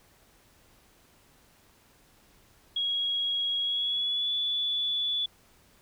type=tone with pitch glide; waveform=sine; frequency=3308 to 3446 Hz; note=G#7 to A7; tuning=-8 to -37 cents; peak=-26 dBFS; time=2.76-5.26 s; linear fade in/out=5 ms; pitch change=+71 cents; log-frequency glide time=3.61-4.32 s; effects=pink hiss -61 dBFS RMS until 5.81 s